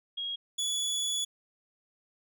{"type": "tone pair in turn", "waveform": ["sine", "25% pulse"], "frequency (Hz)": [3285, 3415], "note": ["G#7", "G#7"], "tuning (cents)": [-20, 48], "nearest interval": "minor second", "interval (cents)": 68, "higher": "second", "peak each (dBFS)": [-32, -25], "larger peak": "second", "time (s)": [[0.17, 0.36], [0.58, 1.25]], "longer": "second", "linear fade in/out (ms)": 10, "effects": []}